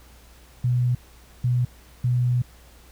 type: tone bursts at uneven times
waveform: sine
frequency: 123.47 Hz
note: B2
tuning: in tune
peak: -18 dBFS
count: 3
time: 0.64-0.95 / 1.44-1.65 / 2.04-2.42 s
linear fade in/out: 5 ms
effects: added 60 Hz sine -49 dBFS peak until 2.91 s + pink hiss -53 dBFS RMS until 2.91 s